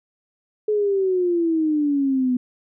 sine exponential sweep, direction down, 428.9 to 246.9 Hz, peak -17 dBFS, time 0.68-2.37 s, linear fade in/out 5 ms, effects none

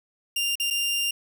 sawtooth tone with dropouts, 2794 Hz, F7, in tune, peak -20 dBFS, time 0.36-1.11 s, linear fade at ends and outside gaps 5 ms, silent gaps 0.555-0.598 / 0.703-0.707 s, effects none

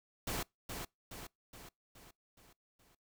pink noise with echo, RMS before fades -38 dBFS, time 0.27-0.43 s, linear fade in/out 5 ms, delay 420 ms, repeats 6, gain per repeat -5 dB, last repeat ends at 2.95 s, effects noise-tail reverb RT60 0.2 s tail -26 dB re dry

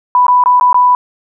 sine tone with dropouts, 991 Hz, B5, 6 cents sharp, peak -5 dBFS, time 0.15-0.95 s, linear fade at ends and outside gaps 1 ms, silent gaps 0.267-0.282 / 0.438-0.459 / 0.598-0.61 / 0.729-0.744 s, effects none

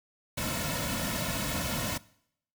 pink noise with comb filter, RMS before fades -32 dBFS, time 0.37-1.98 s, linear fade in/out 10 ms, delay 2.5 ms, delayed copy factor -0.8, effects noise-tail reverb RT60 0.7 s tail -21 dB re dry

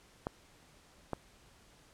clicks, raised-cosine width 1 ms, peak -20 dBFS, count 2, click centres 0.269 / 1.133 s, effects pink hiss -62 dBFS RMS until 1.93 s + low-pass 10000 Hz 12 dB/octave

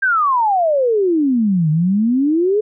sine exponential two-way sweep, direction down then up, 1613 to 150 to 436.4 Hz, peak -12 dBFS, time 0.02-2.61 s, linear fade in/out 10 ms, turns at 1.7 s, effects none

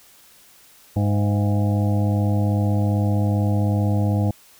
harmonic tone with a mistuned harmonic, 102.5 Hz, G#2, 22 cents flat, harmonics 1 / 2 / 3 / 5 / 6 / 7 / 8, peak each -18 / -24 / -28 / -32 / -34 / -35 / -36 dBFS, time 0.96-4.31 s, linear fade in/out 5 ms, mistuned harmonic 6, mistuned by +74 cents, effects white hiss -51 dBFS RMS until 4.59 s

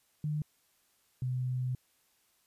sine tone pair in turn, 150.8 / 126.92 Hz, D3 / B2, +46 / +48 cents, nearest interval minor third, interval 298 cents, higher first, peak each -30 / -30 dBFS, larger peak neither, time 0.24-0.42 / 1.22-1.75 s, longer second, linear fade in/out 2 ms, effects white hiss -71 dBFS RMS until 2.46 s + resampled to 32000 Hz

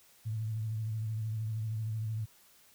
sine tone with vibrato, 110 Hz, A2, in tune, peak -32 dBFS, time 0.25-2.26 s, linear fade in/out 20 ms, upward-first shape sine, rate 13 Hz, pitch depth 44 cents each way, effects white hiss -62 dBFS RMS until 2.74 s

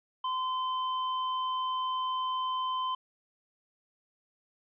square tone, 1028 Hz, C6, 31 cents flat, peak -30 dBFS, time 0.24-2.95 s, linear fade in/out 5 ms, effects resampled to 8000 Hz + 12-bit

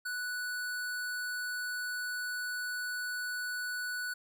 square tone, 1480 Hz, F#6, in tune, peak -35 dBFS, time 0.05-4.14 s, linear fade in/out 10 ms, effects none

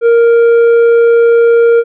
sine tone with tanh clipping, 466.2 Hz, A#4, in tune, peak -5 dBFS, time 0.01-1.84 s, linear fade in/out 50 ms, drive 6 dB, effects none

